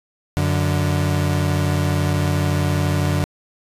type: tone pair together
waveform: 35% pulse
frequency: 91.78 / 145.8 Hz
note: F#2 / D3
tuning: -14 / -12 cents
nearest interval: minor sixth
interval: 802 cents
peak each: -18 dBFS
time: 0.37-3.24 s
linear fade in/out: 0 ms
effects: resampled to 32000 Hz